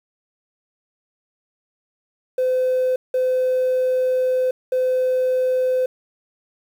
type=tone bursts at uneven times; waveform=triangle; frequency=511 Hz; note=C5; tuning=41 cents flat; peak=-13 dBFS; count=3; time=2.38-2.96 / 3.14-4.51 / 4.72-5.86 s; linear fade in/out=5 ms; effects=tanh soft clip ceiling -13 dBFS + 8-bit